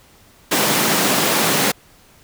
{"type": "high-pass noise", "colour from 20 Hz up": "pink", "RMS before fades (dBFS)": -17, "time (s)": [0.51, 1.72], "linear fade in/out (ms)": 10, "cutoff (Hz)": 170, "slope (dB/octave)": 24, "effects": ["pink hiss -50 dBFS RMS until 2.23 s"]}